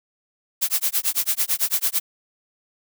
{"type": "noise with tremolo", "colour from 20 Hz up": "blue", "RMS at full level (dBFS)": -19, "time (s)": [0.61, 2], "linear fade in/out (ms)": 20, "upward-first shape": "sine", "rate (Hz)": 9, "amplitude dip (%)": 100, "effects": []}